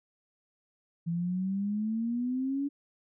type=exponential sweep; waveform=sine; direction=up; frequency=165.9 to 286.1 Hz; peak=-28 dBFS; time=1.06-2.69 s; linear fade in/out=20 ms; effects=none